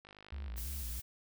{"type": "click train", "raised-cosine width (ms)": 0.3, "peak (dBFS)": -37, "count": 28, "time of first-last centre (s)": [0.05, 0.579], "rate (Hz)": 51}
{"type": "tone with vibrato", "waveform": "triangle", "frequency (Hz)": 64.7, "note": "C2", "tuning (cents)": -19, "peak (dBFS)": -37, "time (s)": [0.32, 1], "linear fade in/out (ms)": 5, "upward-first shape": "square", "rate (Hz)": 3, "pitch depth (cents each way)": 150}
{"type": "noise", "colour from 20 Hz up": "blue", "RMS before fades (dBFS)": -45, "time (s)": [0.56, 1.02], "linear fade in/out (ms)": 20}
{"effects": []}